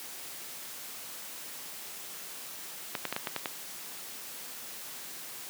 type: clicks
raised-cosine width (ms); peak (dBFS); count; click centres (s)
0.3; -15; 7; 2.952 / 3.053 / 3.126 / 3.164 / 3.272 / 3.363 / 3.458
effects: white hiss -43 dBFS RMS until 5.49 s + high-pass 150 Hz 12 dB/octave